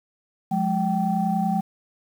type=tone cluster; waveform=sine; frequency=179 / 209.4 / 773 Hz; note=F3 / G#3 / G5; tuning=+43 / +15 / -24 cents; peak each=-24 dBFS; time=0.51-1.61 s; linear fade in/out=10 ms; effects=tanh soft clip ceiling -11 dBFS + 8-bit